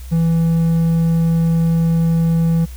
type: tone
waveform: triangle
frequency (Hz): 165.3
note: E3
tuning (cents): +5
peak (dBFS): -10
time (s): 0.11-2.66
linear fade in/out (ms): 20
effects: added 63 Hz sine -29 dBFS peak until 2.76 s + white hiss -44 dBFS RMS until 2.76 s